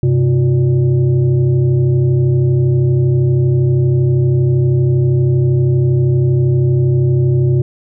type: tone with frequency modulation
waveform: sine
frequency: 130.81 Hz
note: C3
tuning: in tune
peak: -9 dBFS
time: 0.03-7.62 s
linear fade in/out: 2 ms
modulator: 229 Hz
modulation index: 0.7
effects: none